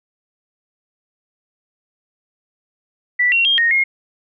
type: tone with pitch steps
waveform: sine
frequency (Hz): 1967 / 2741 / 3220 / 1859 / 2145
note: B6 / F7 / G7 / A#6 / C7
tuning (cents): -7 / -33 / +46 / -5 / +42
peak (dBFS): -12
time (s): 3.19-3.84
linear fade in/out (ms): 10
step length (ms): 130
effects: none